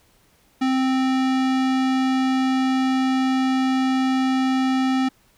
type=tone with low-pass filter; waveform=square; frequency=261.6 Hz; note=C4; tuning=in tune; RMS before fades=-20 dBFS; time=0.61-5.09 s; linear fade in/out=10 ms; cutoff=4800 Hz; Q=0.67; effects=pink hiss -59 dBFS RMS until 5.37 s